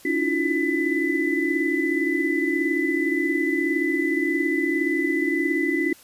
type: tone cluster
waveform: sine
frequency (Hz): 283.2 / 317.4 / 334.6 / 356.4 / 2000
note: C#4 / D#4 / E4 / F4 / B6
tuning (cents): +37 / +35 / +26 / +35 / +21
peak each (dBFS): -26 / -27 / -29 / -27 / -25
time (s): 0.05-5.93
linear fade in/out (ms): 5
effects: white hiss -50 dBFS RMS until 6.03 s + resampled to 32000 Hz